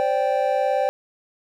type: chord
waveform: triangle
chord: C suspended second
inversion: none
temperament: equal with one note detuned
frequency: 523.3 / 581.9 / 784 Hz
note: C5 / D5 / G5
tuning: 0 / -16 / 0 cents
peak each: -21 dBFS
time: 0-0.89 s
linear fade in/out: 0 ms
effects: none